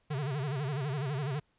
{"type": "tone with vibrato", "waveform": "square", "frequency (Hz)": 140, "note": "C#3", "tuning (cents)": 18, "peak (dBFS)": -32, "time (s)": [0.1, 1.4], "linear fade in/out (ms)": 10, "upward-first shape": "sine", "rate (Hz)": 12, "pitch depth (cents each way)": 160, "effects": ["pink hiss -73 dBFS RMS until 1.58 s", "resampled to 8000 Hz"]}